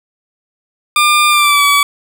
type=tone with pitch glide; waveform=20% pulse; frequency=1200 to 1142.5 Hz; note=D6 to D6; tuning=+37 to -48 cents; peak=-3 dBFS; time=0.96-1.83 s; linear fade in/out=2 ms; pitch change=-85 cents; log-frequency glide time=1.3-1.64 s; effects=none